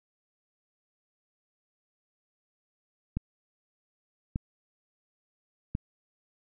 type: clicks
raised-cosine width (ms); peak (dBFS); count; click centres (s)
5; -17; 3; 3.17 / 4.359 / 5.751
effects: none